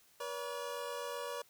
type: tone pair together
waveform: 25% pulse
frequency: 482.1 / 570 Hz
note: B4 / C#5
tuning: -42 / +48 cents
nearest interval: minor third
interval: 290 cents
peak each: -38 / -38 dBFS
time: 0.2-1.42 s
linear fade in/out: 5 ms
effects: white hiss -66 dBFS RMS until 1.49 s